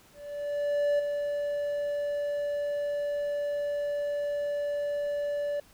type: tone with ADSR envelope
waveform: triangle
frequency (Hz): 580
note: D5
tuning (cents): -22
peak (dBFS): -20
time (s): 0.13-5.6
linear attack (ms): 860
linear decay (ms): 8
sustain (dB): -6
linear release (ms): 4
effects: pink hiss -58 dBFS RMS until 5.73 s